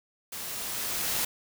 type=noise with level ramp; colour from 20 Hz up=white; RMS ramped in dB=-38 to -28 dBFS; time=0.32-1.25 s; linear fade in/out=5 ms; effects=none